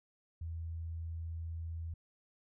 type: tone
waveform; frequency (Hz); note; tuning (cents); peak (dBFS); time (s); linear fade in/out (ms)
sine; 82.41; E2; 0; -38; 0.41-1.94; 5
effects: none